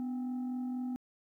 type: tone with frequency modulation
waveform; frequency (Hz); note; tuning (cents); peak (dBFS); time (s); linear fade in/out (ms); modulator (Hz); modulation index
sine; 250.4; B3; +24; -32; 0-0.96; 0; 545; 0.24
effects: tanh soft clip ceiling -31 dBFS + 12-bit